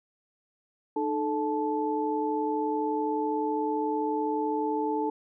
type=tone cluster; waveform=sine; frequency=304.1 / 435.8 / 872 Hz; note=D#4 / A4 / A5; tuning=-40 / -17 / -16 cents; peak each=-30 dBFS; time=0.96-5.1 s; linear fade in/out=5 ms; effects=none